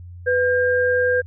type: tone pair together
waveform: sine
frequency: 498.1 / 1604.4 Hz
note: B4 / G6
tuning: +15 / +40 cents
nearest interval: octave + minor sixth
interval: 2025 cents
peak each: -17 / -20 dBFS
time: 0.26-1.22 s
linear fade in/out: 20 ms
effects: added 88 Hz sine -35 dBFS peak until 1.26 s